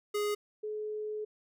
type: tone pair in turn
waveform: square / sine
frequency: 415.3 / 426.2 Hz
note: G#4 / G#4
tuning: 0 / +45 cents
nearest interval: unison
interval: 45 cents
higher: second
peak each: -30 / -34 dBFS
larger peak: first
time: 0.14-0.35 / 0.63-1.25 s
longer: second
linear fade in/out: 10 ms
effects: none